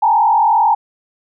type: tone with frequency modulation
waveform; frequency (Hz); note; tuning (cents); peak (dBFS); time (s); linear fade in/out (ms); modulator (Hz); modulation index
sine; 877; A5; -6; -9; 0.02-0.75; 10; 42.3; 1.6
effects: none